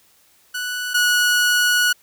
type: tone pair in turn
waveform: sawtooth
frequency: 1479 / 1463.7 Hz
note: F#6 / F#6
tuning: -1 / -19 cents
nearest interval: unison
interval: 18 cents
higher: first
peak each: -20 / -11 dBFS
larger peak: second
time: 0.54-0.94 / 0.94-1.93 s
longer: second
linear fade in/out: 10 ms
effects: white hiss -56 dBFS RMS until 2.02 s